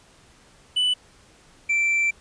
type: tone pair in turn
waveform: triangle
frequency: 2983 / 2341 Hz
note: F#7 / D7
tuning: +13 / -6 cents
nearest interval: major third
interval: 419 cents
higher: first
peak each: -17 dBFS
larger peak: neither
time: 0.76-0.94 / 1.69-2.11 s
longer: second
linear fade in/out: 10 ms
effects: pink hiss -54 dBFS RMS until 2.2 s + resampled to 22050 Hz